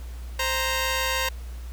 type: tone pair together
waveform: 10% pulse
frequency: 523.2 / 932.3 Hz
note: C5 / A#5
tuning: 0 / 0 cents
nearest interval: minor seventh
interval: 1000 cents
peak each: -18 dBFS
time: 0.39-1.29 s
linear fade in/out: 5 ms
effects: added 60 Hz sine -33 dBFS peak until 1.72 s + pink hiss -50 dBFS RMS until 1.72 s